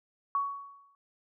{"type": "tone with exponential decay", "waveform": "sine", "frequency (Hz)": 1120, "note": "C#6", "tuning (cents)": 18, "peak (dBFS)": -24, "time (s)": [0.35, 0.95], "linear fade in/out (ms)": 1, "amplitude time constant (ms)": 130, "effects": []}